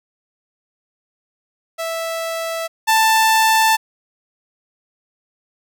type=tone pair in turn; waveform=sawtooth; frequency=658 / 884.7 Hz; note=E5 / A5; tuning=-3 / +9 cents; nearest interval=perfect fourth; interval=512 cents; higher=second; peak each=-18 / -8 dBFS; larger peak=second; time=1.78-2.68 / 2.87-3.77 s; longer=neither; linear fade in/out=20 ms; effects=none